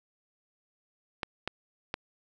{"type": "clicks", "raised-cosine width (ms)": 0.3, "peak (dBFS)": -15, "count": 3, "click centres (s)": [1.232, 1.476, 1.941], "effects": []}